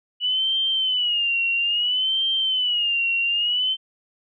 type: tone with vibrato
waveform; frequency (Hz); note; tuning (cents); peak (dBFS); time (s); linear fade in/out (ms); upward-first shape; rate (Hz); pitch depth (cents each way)
sine; 2939; F#7; -12; -19; 0.2-3.77; 50; sine; 0.6; 120
effects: none